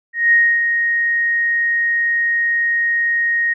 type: tone with ADSR envelope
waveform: sine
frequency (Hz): 1869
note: A#6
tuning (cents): +4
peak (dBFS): -8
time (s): 0.13-3.54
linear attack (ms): 190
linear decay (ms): 280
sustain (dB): -6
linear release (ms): 14
effects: none